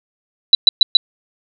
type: tone bursts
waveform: sine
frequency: 3951 Hz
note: B7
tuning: in tune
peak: -3 dBFS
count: 4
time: 0.53-0.97 s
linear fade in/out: 2 ms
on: 20 ms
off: 120 ms
effects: none